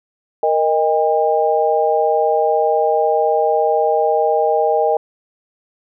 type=chord; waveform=sine; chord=Eb major; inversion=second; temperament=equal with one note detuned; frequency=466.2 / 622.3 / 804.2 Hz; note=Bb4 / Eb5 / G5; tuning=0 / 0 / +44 cents; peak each=-17 dBFS; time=0.43-4.97 s; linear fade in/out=2 ms; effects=none